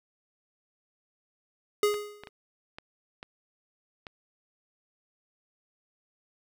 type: tone with exponential decay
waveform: square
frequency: 415.3 Hz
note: G#4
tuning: in tune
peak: -20 dBFS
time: 1.83-2.29 s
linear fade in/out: 2 ms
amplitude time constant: 98 ms
type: clicks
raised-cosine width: 0.3 ms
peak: -25 dBFS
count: 6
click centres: 1.942 / 2.236 / 2.272 / 2.785 / 3.229 / 4.068 s
effects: none